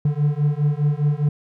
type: beating tone pair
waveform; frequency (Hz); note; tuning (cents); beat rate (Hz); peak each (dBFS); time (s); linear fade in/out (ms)
triangle; 144.8 / 149.7; D3 / D3; -24 / +33; 4.9; -18; 0.05-1.29; 5
effects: none